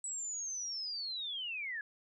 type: linear sweep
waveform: sine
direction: down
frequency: 7902 to 1653 Hz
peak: -37 dBFS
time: 0.04-1.81 s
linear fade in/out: 2 ms
effects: none